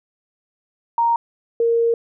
sine tone pair in turn, 932.3 / 464 Hz, A#5 / A#4, 0 / -8 cents, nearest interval octave, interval 1208 cents, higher first, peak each -14 dBFS, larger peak neither, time 0.98-1.16 / 1.6-1.94 s, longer second, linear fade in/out 2 ms, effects none

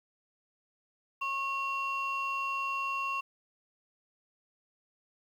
sine tone pair together, 1091 / 2740 Hz, C#6 / F7, -28 / -34 cents, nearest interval octave + major third, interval 1594 cents, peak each -31 / -33 dBFS, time 1.21-3.21 s, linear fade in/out 10 ms, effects tanh soft clip ceiling -26 dBFS + 10-bit

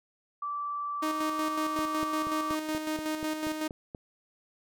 sine tone, 1163 Hz, D6, 17 cents flat, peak -31 dBFS, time 0.42-2.55 s, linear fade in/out 5 ms
sawtooth tone with tremolo, 310.2 Hz, D#4, 5 cents flat, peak -25 dBFS, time 1.02-3.68 s, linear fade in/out 10 ms, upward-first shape square, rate 5.4 Hz, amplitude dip 45%
click train, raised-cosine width 2 ms, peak -26 dBFS, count 10, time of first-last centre 1.79-3.948 s, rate 4.17 Hz
effects none

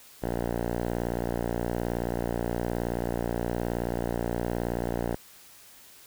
5% pulse tone with low-pass filter, 58.9 Hz, A#1, 19 cents sharp, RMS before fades -30 dBFS, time 0.22-5.16 s, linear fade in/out 10 ms, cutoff 1200 Hz, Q 0.72, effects white hiss -52 dBFS RMS until 6.06 s

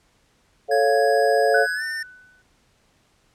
sine chord, A augmented, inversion none, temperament equal, 440 / 554.4 / 698.5 Hz, A4 / C#5 / E#5, 0 / 0 / 0 cents, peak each -20 dBFS, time 0.68-1.67 s, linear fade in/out 50 ms
square tone with pitch glide, 1665 to 1805.2 Hz, G#6 to A6, +4 to +44 cents, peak -27 dBFS, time 0.71-2.03 s, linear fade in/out 5 ms, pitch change +140 cents, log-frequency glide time 1.74-1.83 s
sine tone with exponential decay, 1496 Hz, F#6, 19 cents sharp, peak -17 dBFS, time 1.54-2.42 s, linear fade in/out 5 ms, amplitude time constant 190 ms
effects pink hiss -62 dBFS RMS until 3.34 s + low-pass 9000 Hz 12 dB/octave

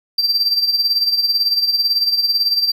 triangle tone with tremolo, 4699 Hz, D8, in tune, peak -10 dBFS, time 0.18-2.72 s, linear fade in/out 5 ms, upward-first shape sine, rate 18 Hz, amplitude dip 65%, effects none

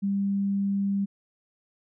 sine tone, 198.4 Hz, G3, 21 cents sharp, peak -23 dBFS, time 0.02-1.06 s, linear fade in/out 20 ms, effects none

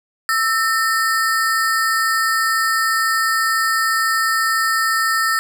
square ring-modulated tone, 1568 Hz, G6, in tune, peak -13 dBFS, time 0.29-5.39 s, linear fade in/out 0 ms, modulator 249 Hz, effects none

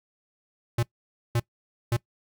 square tone bursts, 118.1 Hz, A#2, 23 cents sharp, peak -22 dBFS, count 3, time 0.78-1.967 s, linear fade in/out 5 ms, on 49 ms, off 520 ms, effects noise-tail reverb RT60 0.1 s tail -21 dB re dry

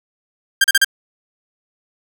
sawtooth tone bursts, 1593 Hz, G6, 27 cents sharp, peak -5 dBFS, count 4, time 0.61-0.846 s, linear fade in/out 5 ms, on 32 ms, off 36 ms, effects none

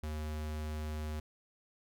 square tone, 76.6 Hz, D#2, 27 cents flat, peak -37 dBFS, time 0.03-1.2 s, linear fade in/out 5 ms, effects none

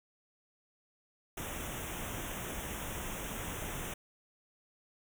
pink band-stop noise, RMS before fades -40 dBFS, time 1.37-3.94 s, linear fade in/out 5 ms, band 3600 to 5700 Hz, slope 96 dB/octave, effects none

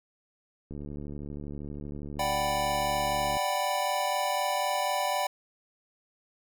click train, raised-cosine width 3 ms, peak -27 dBFS, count 194, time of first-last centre 0.71-3.368 s, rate 72.6 Hz
square chord, G major seventh, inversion second, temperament equal, 587.3 / 740 / 784 / 987.8 Hz, D5 / F#5 / G5 / B5, 0 / 0 / 0 / 0 cents, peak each -33 dBFS, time 2.19-5.27 s, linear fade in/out 5 ms
effects none

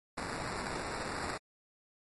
violet noise with sample-and-hold, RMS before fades -38 dBFS, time 0.17-1.38 s, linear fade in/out 10 ms, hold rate 3150 Hz, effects MP3 48 kbps

